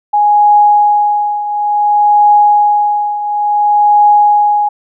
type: tone with tremolo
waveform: sine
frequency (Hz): 830.6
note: G#5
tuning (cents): 0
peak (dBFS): -3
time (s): 0.13-4.69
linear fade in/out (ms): 10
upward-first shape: triangle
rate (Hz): 0.57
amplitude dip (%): 75
effects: none